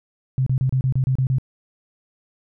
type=tone bursts; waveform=sine; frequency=130.81 Hz; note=C3; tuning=in tune; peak=-16 dBFS; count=9; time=0.38-1.384 s; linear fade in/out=0 ms; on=84 ms; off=31 ms; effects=none